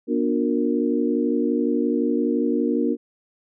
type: tone cluster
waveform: sine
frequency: 242 / 293.8 / 359.4 / 462.1 Hz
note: B3 / D4 / F4 / A#4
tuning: -35 / +1 / +50 / -15 cents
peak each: -23 / -23 / -26 / -26 dBFS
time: 0.07-2.97 s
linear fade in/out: 50 ms
effects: none